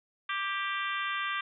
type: harmonic tone with a mistuned harmonic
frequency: 392 Hz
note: G4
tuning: in tune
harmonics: 3 / 4 / 5 / 6 / 7 / 8 / 9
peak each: -34 / -36 / -38 / -40 / -41 / -42 / -43 dBFS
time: 0.29-1.41 s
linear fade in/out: 5 ms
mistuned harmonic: 4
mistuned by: +24 cents
effects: none